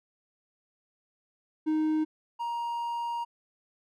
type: tone pair in turn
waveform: triangle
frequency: 311.1 / 940.9 Hz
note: D#4 / A#5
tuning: 0 / +16 cents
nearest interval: octave + perfect fifth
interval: 1916 cents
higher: second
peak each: -22 / -28 dBFS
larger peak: first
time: 1.66-2.05 / 2.39-3.25 s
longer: second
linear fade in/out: 20 ms
effects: none